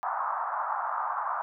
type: band-pass noise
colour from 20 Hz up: white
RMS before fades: -31 dBFS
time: 0.03-1.42 s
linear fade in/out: 0 ms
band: 740 to 1300 Hz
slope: 48 dB/octave
effects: none